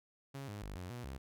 sawtooth tone with pitch steps, 137.6 / 102.8 / 49.77 / 90.2 / 121.6 / 66.8 Hz, C#3 / G#2 / G1 / F#2 / B2 / C2, -12 / -17 / +27 / -44 / -26 / +36 cents, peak -39 dBFS, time 0.34-1.18 s, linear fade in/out 10 ms, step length 140 ms, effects none

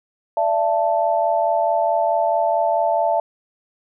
sine chord, D suspended second, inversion none, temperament equal with one note detuned, 587.3 / 671.9 / 880 Hz, D5 / E5 / A5, 0 / +33 / 0 cents, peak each -23 / -18 / -21 dBFS, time 0.37-3.2 s, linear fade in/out 2 ms, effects none

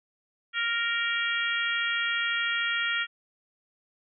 harmonic tone, 466.2 Hz, A#4, in tune, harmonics 3 / 4 / 5 / 6 / 7, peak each -30 / -30 / -33 / -35 / -33 dBFS, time 0.53-3.07 s, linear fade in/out 50 ms, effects none

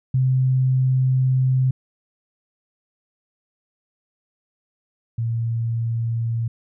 sine tone pair in turn, 129.8 / 115.37 Hz, C3 / A#2, -13 / -17 cents, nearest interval major second, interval 204 cents, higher first, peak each -15 / -20 dBFS, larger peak first, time 0.14-1.71 / 5.18-6.48 s, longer first, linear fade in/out 5 ms, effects none

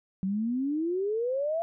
sine exponential sweep, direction up, 185.2 to 685 Hz, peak -26 dBFS, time 0.23-1.62 s, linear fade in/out 0 ms, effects none

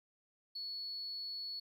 triangle tone, 4400 Hz, C#8, 14 cents flat, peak -37 dBFS, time 0.55-1.6 s, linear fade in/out 10 ms, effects tanh soft clip ceiling -38 dBFS

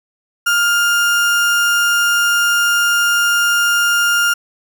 35% pulse tone, 1407 Hz, F6, 12 cents sharp, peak -10 dBFS, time 0.46-4.34 s, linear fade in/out 10 ms, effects none

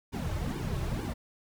brown noise with flanger, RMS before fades -33 dBFS, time 0.12-1.14 s, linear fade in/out 20 ms, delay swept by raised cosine 1.5 to 4.3 ms, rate 2.2 Hz, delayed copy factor -0.95, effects none

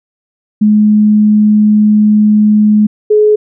sine tone pair in turn, 211.4 / 423.6 Hz, G#3 / G#4, +31 / +34 cents, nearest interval octave, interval 1203 cents, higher second, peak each -4 dBFS, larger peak neither, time 0.61-2.87 / 3.1-3.36 s, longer first, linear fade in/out 10 ms, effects none

